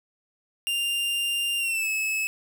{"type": "tone with pitch glide", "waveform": "45% pulse", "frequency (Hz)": [2794, 2592], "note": ["F7", "E7"], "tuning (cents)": [0, -30], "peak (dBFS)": -24, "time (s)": [0.67, 2.27], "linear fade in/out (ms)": 0, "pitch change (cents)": -130, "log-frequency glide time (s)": [1.58, 1.88], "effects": []}